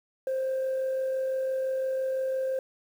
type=tone with amplitude modulation; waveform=sine; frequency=526 Hz; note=C5; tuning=9 cents sharp; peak=-23 dBFS; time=0.27-2.59 s; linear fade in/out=2 ms; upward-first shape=sine; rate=45.9 Hz; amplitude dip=30%; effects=tanh soft clip ceiling -24 dBFS + 9-bit